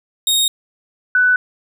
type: tone pair in turn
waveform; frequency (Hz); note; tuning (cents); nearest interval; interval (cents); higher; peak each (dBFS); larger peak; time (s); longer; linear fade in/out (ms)
sawtooth / sine; 3729 / 1493.2; A#7 / F#6; 0 / +15; octave + major third; 1585; first; -10; neither; 0.27-0.48 / 1.15-1.36; neither; 2
effects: none